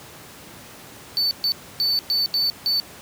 triangle tone bursts at uneven times, 4511 Hz, C#8, 29 cents sharp, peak -17 dBFS, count 6, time 1.17-1.31 / 1.44-1.52 / 1.8-1.99 / 2.1-2.26 / 2.34-2.5 / 2.66-2.8 s, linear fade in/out 0 ms, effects pink hiss -42 dBFS RMS until 3.01 s + high-pass 100 Hz 12 dB/octave

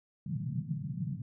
pink band-pass noise, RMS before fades -36 dBFS, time 0.26-1.22 s, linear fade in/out 5 ms, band 120 to 190 Hz, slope 48 dB/octave, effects none

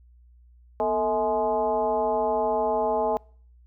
sine tone with frequency modulation, 644 Hz, E5, 41 cents flat, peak -21 dBFS, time 0.8-3.17 s, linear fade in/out 0 ms, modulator 199 Hz, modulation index 1.4, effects noise-tail reverb RT60 0.5 s tail -26 dB re dry + added 60 Hz sine -51 dBFS peak until 3.66 s

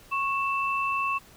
sine tone pair together, 1099.2 / 2654 Hz, C#6 / E7, -15 / +11 cents, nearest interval octave + minor third, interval 1526 cents, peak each -26 / -29 dBFS, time 0.11-1.19 s, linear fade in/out 20 ms, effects pink hiss -53 dBFS RMS until 1.36 s

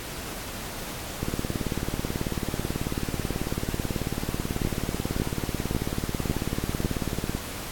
two click trains, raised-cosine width 3 ms, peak -11 / -14 dBFS, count 5 / 113, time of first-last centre 4.65-6.848 / 1.23-7.35 s, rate 1.82 / 18.3 Hz, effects pink hiss -36 dBFS RMS until 7.71 s + AAC 64 kbps

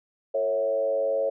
sine tone with frequency modulation, 550 Hz, C#5, 14 cents flat, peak -22 dBFS, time 0.34-1.3 s, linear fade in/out 10 ms, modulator 99.5 Hz, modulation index 0.8, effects none

